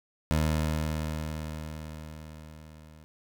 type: tone with level ramp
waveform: 20% pulse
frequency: 77.7 Hz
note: D#2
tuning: 2 cents flat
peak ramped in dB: -18 to -45 dBFS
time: 0.31-3.04 s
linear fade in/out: 0 ms
effects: none